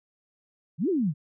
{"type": "exponential two-way sweep", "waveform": "sine", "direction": "up then down", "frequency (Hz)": [134.7, 410, 134.7], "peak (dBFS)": -22, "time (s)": [0.78, 1.14], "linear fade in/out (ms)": 50, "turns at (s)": 0.89, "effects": []}